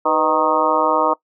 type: harmonic tone with a mistuned harmonic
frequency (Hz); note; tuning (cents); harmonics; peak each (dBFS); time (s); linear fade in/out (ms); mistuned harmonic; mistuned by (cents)
155.56; D#3; 0; 2 / 3 / 4 / 5 / 6 / 7 / 8; -25 / -22 / -21 / -25 / -19 / -21 / -22; 0.05-1.14; 10; 3; +94
effects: noise-tail reverb RT60 0.1 s tail -21 dB re dry